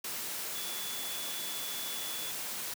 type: tone in noise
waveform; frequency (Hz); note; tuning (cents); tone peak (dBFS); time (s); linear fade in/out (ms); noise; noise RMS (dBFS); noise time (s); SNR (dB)
sine; 3438; A7; -41; -42; 0.55-2.31; 5; white; -38; 0.04-2.74; -7
effects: high-pass 150 Hz 12 dB/octave